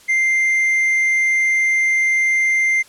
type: tone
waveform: triangle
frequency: 2093 Hz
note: C7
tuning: in tune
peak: -12 dBFS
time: 0.08-2.83 s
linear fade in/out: 20 ms
effects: white hiss -47 dBFS RMS until 2.88 s + low-pass 10000 Hz 12 dB/octave